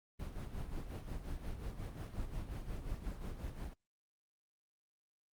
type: noise with tremolo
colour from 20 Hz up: brown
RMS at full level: -40 dBFS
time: 0.19-3.74 s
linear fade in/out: 10 ms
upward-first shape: sine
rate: 5.6 Hz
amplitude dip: 60%
effects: Opus 24 kbps